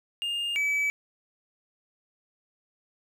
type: tone pair in turn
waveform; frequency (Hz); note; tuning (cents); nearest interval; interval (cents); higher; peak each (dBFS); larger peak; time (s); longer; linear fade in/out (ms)
triangle; 2820 / 2293; F7 / D7; +16 / -42; major third; 358; first; -26 / -22; second; 0.22-0.56 / 0.56-0.9; neither; 0
effects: none